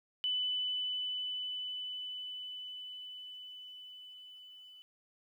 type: tone with level ramp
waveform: sine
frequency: 2996 Hz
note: F#7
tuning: 21 cents sharp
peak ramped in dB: -30 to -52 dBFS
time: 0.24-4.82 s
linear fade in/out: 0 ms
effects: 12-bit